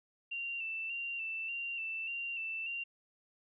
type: tone with vibrato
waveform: sine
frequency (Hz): 2714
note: E7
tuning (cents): +50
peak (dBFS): -36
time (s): 0.31-2.84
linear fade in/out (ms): 10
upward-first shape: square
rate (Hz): 1.7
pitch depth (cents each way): 34
effects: none